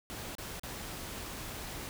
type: noise with dropouts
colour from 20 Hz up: pink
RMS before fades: -42 dBFS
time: 0.1-1.89 s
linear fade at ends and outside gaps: 0 ms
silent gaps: 0.352-0.383 / 0.596-0.634 s
effects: none